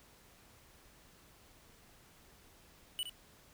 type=tone with echo; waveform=square; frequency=2960 Hz; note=F#7; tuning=in tune; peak=-35 dBFS; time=2.99-3.03 s; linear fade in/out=0 ms; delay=65 ms; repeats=1; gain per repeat=-8 dB; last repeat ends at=3.095 s; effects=pink hiss -62 dBFS RMS until 3.53 s